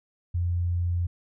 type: tone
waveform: sine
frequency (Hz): 87.31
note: F2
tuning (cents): 0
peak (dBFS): -23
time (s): 0.34-1.07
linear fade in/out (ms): 10
effects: none